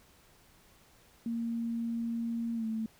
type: tone with pitch glide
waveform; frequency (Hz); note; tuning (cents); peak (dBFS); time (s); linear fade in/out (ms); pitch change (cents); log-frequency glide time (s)
sine; 231.6 to 221.8; A#3 to A3; -11 to +14; -31; 1.26-2.86; 2; -75; 2.55-2.65
effects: pink hiss -62 dBFS RMS until 2.99 s